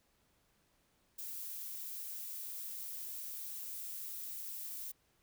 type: noise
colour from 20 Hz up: violet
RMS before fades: -44 dBFS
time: 1.18-4.92 s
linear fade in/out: 10 ms
effects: pink hiss -74 dBFS RMS until 5.22 s